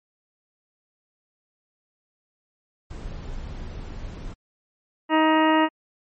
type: noise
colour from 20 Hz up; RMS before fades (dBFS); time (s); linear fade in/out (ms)
brown; -34; 2.9-4.34; 10
type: harmonic tone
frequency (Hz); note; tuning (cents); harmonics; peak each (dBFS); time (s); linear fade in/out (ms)
314.5; D#4; +19; 1 / 2 / 3 / 4 / 5 / 6 / 7 / 8 / 9; -19 / -24 / -21 / -27 / -35 / -27 / -40 / -37 / -32; 5.09-5.69; 50
effects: MP3 32 kbps